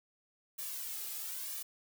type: noise with flanger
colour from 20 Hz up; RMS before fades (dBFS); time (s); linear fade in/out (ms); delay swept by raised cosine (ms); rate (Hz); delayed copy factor
blue; -41; 0.58-1.63; 10; 1.7 to 2.42; 1; +0.85
effects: none